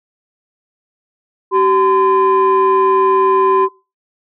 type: tone pair together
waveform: sine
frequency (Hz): 382.8 / 1022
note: G4 / C6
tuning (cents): -41 / -41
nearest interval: octave + perfect fourth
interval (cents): 1700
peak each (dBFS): -10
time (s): 1.51-3.69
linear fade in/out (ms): 50
effects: noise-tail reverb RT60 0.3 s tail -24 dB re dry + tanh soft clip ceiling -5 dBFS